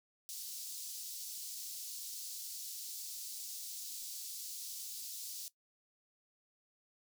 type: high-pass noise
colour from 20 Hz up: pink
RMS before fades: -45 dBFS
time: 0.29-5.48 s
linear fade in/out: 0 ms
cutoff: 4500 Hz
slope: 24 dB/octave
effects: noise-tail reverb RT60 0.1 s tail -17 dB re dry